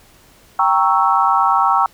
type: chord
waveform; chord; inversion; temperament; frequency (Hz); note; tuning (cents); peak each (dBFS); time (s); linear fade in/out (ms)
sine; G diminished seventh; none; equal; 784 / 932.3 / 1108.7 / 1318.5; G5 / Bb5 / Db6 / Fb6; 0 / 0 / 0 / 0; -17; 0.59-1.86; 2
effects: pink hiss -49 dBFS RMS until 1.93 s